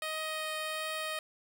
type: tone with vibrato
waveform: 10% pulse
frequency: 625 Hz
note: D#5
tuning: 8 cents sharp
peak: -26 dBFS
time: 0.02-1.19 s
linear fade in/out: 2 ms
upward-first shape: triangle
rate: 1.4 Hz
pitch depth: 8 cents each way
effects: none